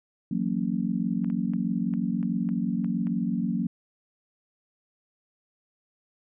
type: chord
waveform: sine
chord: F# dominant seventh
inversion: third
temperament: just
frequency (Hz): 166.5 / 185 / 231.2 / 277.5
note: E3 / F#3 / A#3 / C#4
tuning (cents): +18 / 0 / -14 / +2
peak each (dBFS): -34 / -28 / -28 / -33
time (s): 0.31-3.67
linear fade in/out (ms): 5
type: clicks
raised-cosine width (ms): 0.5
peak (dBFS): -32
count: 8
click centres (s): 1.245 / 1.301 / 1.536 / 1.938 / 2.229 / 2.49 / 2.845 / 3.07
effects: none